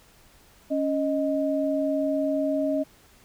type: tone pair together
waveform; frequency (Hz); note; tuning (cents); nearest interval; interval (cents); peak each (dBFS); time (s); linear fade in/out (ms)
sine; 277.8 / 622.3; C#4 / D#5; +4 / 0; octave + major second; 1396; -25; 0.7-2.84; 20
effects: pink hiss -56 dBFS RMS until 3.24 s